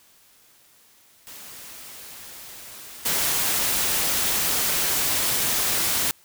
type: noise with level steps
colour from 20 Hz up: white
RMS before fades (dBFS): -41 / -23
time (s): 1.27-6.11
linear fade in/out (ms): 0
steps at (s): 3.05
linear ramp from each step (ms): 10
effects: white hiss -56 dBFS RMS until 6.24 s